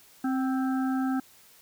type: harmonic tone with a mistuned harmonic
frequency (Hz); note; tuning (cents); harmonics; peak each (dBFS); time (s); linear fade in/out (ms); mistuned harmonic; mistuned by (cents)
263.4; C4; +12; 1 / 3 / 5 / 6; -25 / -35 / -39 / -41; 0.24-1.2; 5; 3; -37
effects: white hiss -56 dBFS RMS until 1.61 s